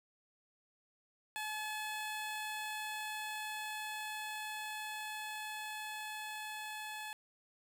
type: tone with level ramp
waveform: 15% pulse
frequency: 857 Hz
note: A5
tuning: 46 cents flat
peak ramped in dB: -32 to -36 dBFS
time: 1.36-7.13 s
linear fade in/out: 0 ms
effects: none